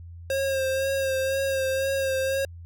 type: tone with vibrato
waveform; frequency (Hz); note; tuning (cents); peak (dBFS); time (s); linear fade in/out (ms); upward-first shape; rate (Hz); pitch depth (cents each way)
square; 536; C5; +42; -24; 0.3-2.45; 2; sine; 2; 27
effects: added 85 Hz sine -39 dBFS peak until 2.65 s